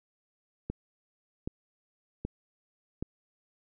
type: click train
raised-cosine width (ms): 3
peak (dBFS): -20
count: 4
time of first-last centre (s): 0.7-3.026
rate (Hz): 1.29
effects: none